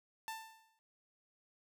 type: tone with exponential decay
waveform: sawtooth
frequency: 889 Hz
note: A5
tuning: 18 cents sharp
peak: -35 dBFS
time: 0.28-0.79 s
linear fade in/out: 0 ms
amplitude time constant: 110 ms
effects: none